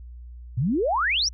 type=exponential sweep; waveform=sine; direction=up; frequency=108.7 to 6000 Hz; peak=-20 dBFS; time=0.57-1.29 s; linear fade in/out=10 ms; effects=added 60 Hz sine -38 dBFS peak until 1.33 s